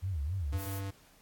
sine tone with vibrato, 82.41 Hz, E2, in tune, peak -31 dBFS, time 0.02-0.67 s, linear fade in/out 20 ms, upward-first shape sine, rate 3.7 Hz, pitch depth 300 cents each way
square tone, 98 Hz, G2, in tune, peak -36 dBFS, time 0.52-0.91 s, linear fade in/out 10 ms
violet noise, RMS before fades -43 dBFS, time 0.56-0.82 s, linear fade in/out 50 ms
effects pink hiss -62 dBFS RMS until 1.21 s + AAC 64 kbps

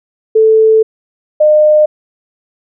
sine tone pair in turn, 440 / 608 Hz, A4 / D#5, 0 / -40 cents, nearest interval tritone, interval 560 cents, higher second, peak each -4 dBFS, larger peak neither, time 0.35-0.83 / 1.4-1.86 s, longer first, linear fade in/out 10 ms, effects none

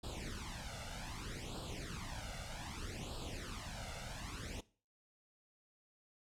pink noise with flanger, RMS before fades -45 dBFS, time 0.03-4.61 s, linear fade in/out 10 ms, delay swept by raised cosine 0.24 to 1.44 ms, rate 0.64 Hz, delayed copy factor +0.85, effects noise-tail reverb RT60 0.4 s tail -20 dB re dry + low-pass 8000 Hz 12 dB/octave

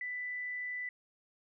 sine tone, 1987 Hz, B6, 10 cents sharp, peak -36 dBFS, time 0.01-0.89 s, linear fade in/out 2 ms, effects none

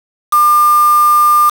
sine tone with quantisation, 1200 Hz, D6, 37 cents sharp, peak -6 dBFS, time 0.32-1.5 s, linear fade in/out 10 ms, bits 3, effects none

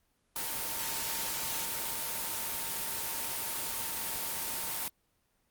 sine tone in noise, 910 Hz, A#5, 42 cents flat, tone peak -46 dBFS, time 0.36-4.88 s, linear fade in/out 0 ms, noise white, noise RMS -35 dBFS, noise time 0.36-4.88 s, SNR -14 dB, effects pink hiss -74 dBFS RMS until 5.5 s + Opus 24 kbps

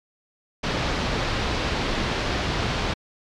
pink low-pass noise, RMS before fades -25 dBFS, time 0.63-2.94 s, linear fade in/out 10 ms, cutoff 4900 Hz, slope 24 dB/octave, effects MP3 96 kbps

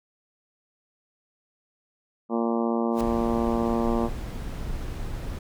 harmonic tone, 116 Hz, A#2, 8 cents flat, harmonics 2 / 3 / 4 / 5 / 6 / 7 / 8 / 9 / 10, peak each -25 / -29 / -31 / -33 / -35 / -36 / -37 / -38 / -39 dBFS, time 2.29-4.1 s, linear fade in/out 50 ms
pink noise with exponential growth, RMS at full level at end -33 dBFS, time 2.9-3.01 s, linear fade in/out 2 ms, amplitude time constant 22 ms
brown noise, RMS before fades -32 dBFS, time 3.01-5.39 s, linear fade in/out 5 ms
effects none

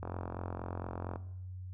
click train, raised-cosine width 1 ms, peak -25 dBFS, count 51, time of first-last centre 0.03-1.159 s, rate 44.3 Hz, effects noise-tail reverb RT60 0.8 s tail -17 dB re dry + added 92 Hz sine -41 dBFS peak until 1.73 s

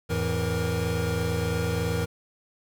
square tone cluster, 85.3 / 108.4 / 166.3 / 470.4 Hz, F2 / A2 / E3 / A#4, -40 / -25 / +16 / +16 cents, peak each -31 dBFS, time 0.09-2.06 s, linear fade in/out 20 ms, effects 9-bit

